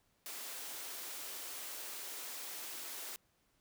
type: high-pass noise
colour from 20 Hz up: white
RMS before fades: -45 dBFS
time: 0.26-3.16 s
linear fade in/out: 0 ms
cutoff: 270 Hz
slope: 24 dB/octave
effects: pink hiss -75 dBFS RMS until 3.6 s